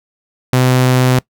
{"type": "tone", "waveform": "sawtooth", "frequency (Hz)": 127.5, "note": "C3", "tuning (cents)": -44, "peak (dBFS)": -5, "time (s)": [0.53, 1.19], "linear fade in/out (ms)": 2, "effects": ["noise-tail reverb RT60 0.1 s tail -22 dB re dry"]}